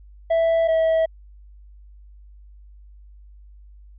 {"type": "tone pair in turn", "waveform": "triangle", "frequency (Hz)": [659.3, 647.6], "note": ["E5", "E5"], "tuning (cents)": [0, -31], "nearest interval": "unison", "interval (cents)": 31, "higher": "first", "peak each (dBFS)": -14, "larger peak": "neither", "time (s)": [[0.3, 0.68], [0.68, 1.06]], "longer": "neither", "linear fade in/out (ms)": 10, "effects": ["added 50 Hz sine -43 dBFS peak until 3.98 s", "resampled to 8000 Hz"]}